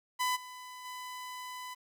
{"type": "tone with level steps", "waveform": "sawtooth", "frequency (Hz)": 1002, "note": "B5", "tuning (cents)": 25, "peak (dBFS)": [-25, -41, -37], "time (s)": [0.19, 1.75], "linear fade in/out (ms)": 20, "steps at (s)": [0.35, 0.84], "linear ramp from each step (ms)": 20, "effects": ["11-bit"]}